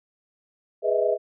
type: chord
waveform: sine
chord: E major seventh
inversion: first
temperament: equal with one note detuned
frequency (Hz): 415.3 / 493.9 / 622.3 / 651.3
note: G#4 / B4 / D#5 / E5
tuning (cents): 0 / 0 / 0 / -21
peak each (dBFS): -25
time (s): 0.82-1.18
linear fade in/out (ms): 50
effects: none